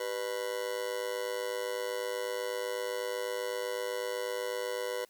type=tone with amplitude modulation; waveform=40% pulse; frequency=493.9 Hz; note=B4; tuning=in tune; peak=-28 dBFS; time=0-5.05 s; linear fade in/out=5 ms; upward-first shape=sine; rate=108 Hz; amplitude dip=90%; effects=white hiss -65 dBFS RMS until 5.09 s